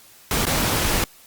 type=noise with dropouts; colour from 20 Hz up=pink; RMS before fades=-21 dBFS; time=0.31-1.04 s; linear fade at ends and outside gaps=1 ms; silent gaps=0.453-0.467 s; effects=white hiss -49 dBFS RMS until 1.26 s + Opus 48 kbps